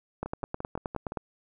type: two click trains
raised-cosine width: 1 ms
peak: -17 / -22 dBFS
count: 10 / 6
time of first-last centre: 0.23-1.172 / 0.26-1.121 s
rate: 9.55 / 5.81 Hz
effects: none